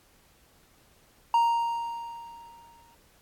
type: tone with exponential decay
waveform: triangle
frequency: 932.3 Hz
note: A#5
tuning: in tune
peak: -16 dBFS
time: 1.34-2.95 s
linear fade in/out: 2 ms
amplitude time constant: 350 ms
effects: pink hiss -61 dBFS RMS until 3.21 s + AAC 64 kbps